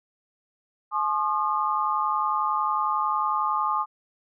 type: tone cluster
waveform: sine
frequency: 854 / 1065 / 1216 Hz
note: G#5 / C6 / D#6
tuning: +48 / +30 / -40 cents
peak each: -28 / -27 / -25 dBFS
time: 0.91-3.86 s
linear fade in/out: 50 ms
effects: none